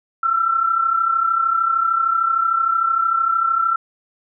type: tone pair together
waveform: sine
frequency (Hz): 1318.5 / 1351.7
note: E6 / E6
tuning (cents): 0 / +43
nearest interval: unison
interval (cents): 43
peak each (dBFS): -22 / -16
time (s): 0.23-3.76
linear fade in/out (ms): 5
effects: none